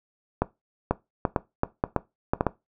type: clicks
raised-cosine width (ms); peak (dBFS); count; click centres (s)
1; -7; 10; 0.42 / 0.91 / 1.252 / 1.362 / 1.634 / 1.839 / 1.963 / 2.335 / 2.409 / 2.467
effects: noise-tail reverb RT60 0.2 s tail -18 dB re dry